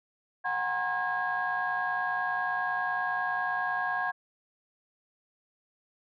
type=tone cluster; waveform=sine; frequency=732 / 792 / 953 / 1068 / 1637 Hz; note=F#5 / G5 / A#5 / C6 / G#6; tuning=-19 / +18 / +38 / +35 / -25 cents; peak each=-32 / -38 / -38 / -34 / -30 dBFS; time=0.44-4.12 s; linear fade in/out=20 ms; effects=tanh soft clip ceiling -20 dBFS

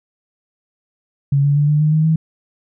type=tone with pitch steps; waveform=sine; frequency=140 / 143.11 / 146.28 / 149.53 / 152.85 / 156.24 / 159.71 Hz; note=C#3 / D3 / D3 / D3 / D#3 / D#3 / D#3; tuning=+18 / -44 / -7 / +32 / -30 / +8 / +46 cents; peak=-11 dBFS; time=1.32-2.16 s; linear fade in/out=5 ms; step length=120 ms; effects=none

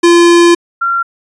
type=tone pair in turn; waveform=square / sine; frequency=343.6 / 1374.4 Hz; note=F4 / F6; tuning=-28 / -28 cents; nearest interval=2 octaves; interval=2400 cents; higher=second; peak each=-4 / -10 dBFS; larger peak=first; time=0.03-0.55 / 0.81-1.03 s; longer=first; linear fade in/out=10 ms; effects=resampled to 22050 Hz

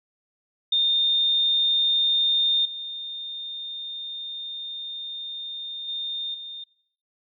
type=tone with level steps; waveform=sine; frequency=3636 Hz; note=A#7; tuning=44 cents flat; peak=-18 / -31 / -27 / -34 dBFS; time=0.72-6.64 s; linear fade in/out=5 ms; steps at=2.65 / 5.88 / 6.34 s; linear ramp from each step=5 ms; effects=noise-tail reverb RT60 0.7 s tail -22 dB re dry

